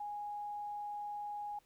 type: tone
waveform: sine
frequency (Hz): 827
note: G#5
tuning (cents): -8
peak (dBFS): -39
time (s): 0-1.59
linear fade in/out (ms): 5
effects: pink hiss -71 dBFS RMS until 1.65 s